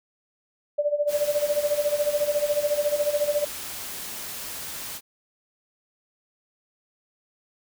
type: tone with tremolo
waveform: sine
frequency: 587.3 Hz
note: D5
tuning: in tune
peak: -18 dBFS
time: 0.78-3.45 s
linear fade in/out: 10 ms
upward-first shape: sine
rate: 14 Hz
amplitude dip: 80%
type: noise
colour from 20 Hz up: white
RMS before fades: -35 dBFS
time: 1.07-5.01 s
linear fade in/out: 50 ms
effects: none